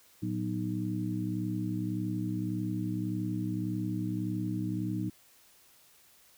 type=harmonic tone with a mistuned harmonic; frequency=61.74 Hz; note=B1; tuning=in tune; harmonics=2 / 3 / 4 / 5; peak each=-35 / -35 / -40 / -35 dBFS; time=0.22-5.1 s; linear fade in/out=10 ms; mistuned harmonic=2; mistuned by=-140 cents; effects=white hiss -61 dBFS RMS until 6.37 s